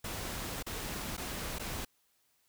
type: noise with dropouts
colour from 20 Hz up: pink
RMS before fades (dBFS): -39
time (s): 0.04-1.85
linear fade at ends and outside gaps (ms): 5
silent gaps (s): 0.627-0.664 / 1.168-1.177 / 1.586-1.595
effects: white hiss -73 dBFS RMS until 2.48 s